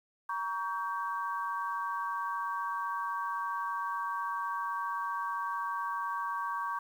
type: chord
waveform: sine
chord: G diminished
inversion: first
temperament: just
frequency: 940.8 / 1128.9 / 1568 Hz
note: Bb5 / Db6 / G6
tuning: +16 / +31 / 0 cents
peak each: -37 / -34 / -40 dBFS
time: 0.29-6.79 s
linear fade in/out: 5 ms
effects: 10-bit